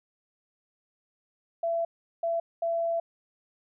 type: tone bursts at uneven times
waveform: sine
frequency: 671 Hz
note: E5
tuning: 31 cents sharp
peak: -25 dBFS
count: 3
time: 1.63-1.85 / 2.23-2.4 / 2.62-3 s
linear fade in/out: 5 ms
effects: none